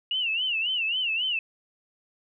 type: tone with vibrato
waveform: sine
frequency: 2828 Hz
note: F7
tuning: 21 cents sharp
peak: -24 dBFS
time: 0.11-1.39 s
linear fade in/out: 2 ms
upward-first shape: sine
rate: 3.7 Hz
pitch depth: 150 cents each way
effects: none